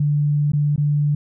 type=tone with dropouts; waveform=sine; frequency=146.83 Hz; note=D3; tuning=in tune; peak=-15 dBFS; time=0-1.15 s; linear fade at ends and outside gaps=5 ms; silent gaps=0.52-0.533 / 0.761-0.778 s; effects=none